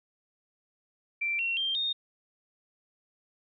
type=tone with pitch steps; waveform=sine; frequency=2349 / 2730 / 3172 / 3686 Hz; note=D7 / F7 / G7 / A#7; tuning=0 / -40 / +20 / -20 cents; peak=-27 dBFS; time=1.21-1.93 s; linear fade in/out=10 ms; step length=180 ms; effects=none